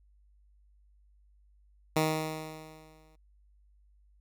10% pulse tone with exponential decay, 156.9 Hz, D#3, 15 cents sharp, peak -15 dBFS, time 1.96-3.16 s, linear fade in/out 5 ms, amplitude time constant 260 ms, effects added 50 Hz sine -60 dBFS peak until 4.2 s

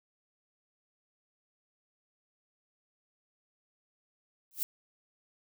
violet noise with exponential growth, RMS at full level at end -27 dBFS, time 4.51-4.63 s, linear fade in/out 0 ms, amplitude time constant 24 ms, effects none

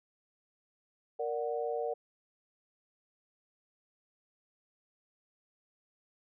sine chord, Bb augmented, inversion none, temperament equal, 466.2 / 587.3 / 740 Hz, Bb4 / D5 / F#5, 0 / 0 / 0 cents, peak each -34 / -37 / -38 dBFS, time 1.19-1.94 s, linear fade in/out 10 ms, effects none

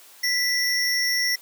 square tone pair together, 1975.5 / 5511 Hz, B6 / F8, 0 / -24 cents, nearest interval octave + tritone, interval 1776 cents, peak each -24 dBFS, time 0.23-1.36 s, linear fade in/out 10 ms, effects white hiss -49 dBFS RMS until 1.41 s + high-pass 400 Hz 12 dB/octave

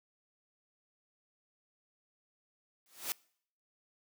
white noise with exponential growth, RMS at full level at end -32 dBFS, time 2.86-3.12 s, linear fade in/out 0 ms, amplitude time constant 55 ms, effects noise-tail reverb RT60 0.6 s tail -25 dB re dry + high-pass 200 Hz 12 dB/octave

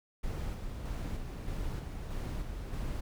brown noise with tremolo, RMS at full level -36 dBFS, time 0.23-3.01 s, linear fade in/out 10 ms, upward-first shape square, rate 1.6 Hz, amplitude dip 35%, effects none

